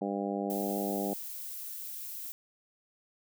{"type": "harmonic tone", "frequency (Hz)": 100, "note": "G2", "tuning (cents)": 35, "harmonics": [2, 3, 4, 5, 6, 7, 8], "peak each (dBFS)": [-35, -37, -38, -39, -40, -40, -41], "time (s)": [0.01, 1.14], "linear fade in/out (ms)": 10}
{"type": "noise", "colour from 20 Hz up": "violet", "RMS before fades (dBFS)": -41, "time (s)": [0.5, 2.32], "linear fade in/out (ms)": 0}
{"effects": []}